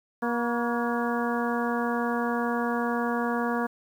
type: harmonic tone with a mistuned harmonic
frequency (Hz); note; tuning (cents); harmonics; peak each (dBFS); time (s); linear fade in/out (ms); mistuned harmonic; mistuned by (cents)
237.9; A#3; +35; 1 / 2 / 3 / 4 / 5 / 6 / 7; -28 / -31 / -33 / -34 / -35 / -36 / -36; 0.22-3.67; 10; 5; -67
effects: 9-bit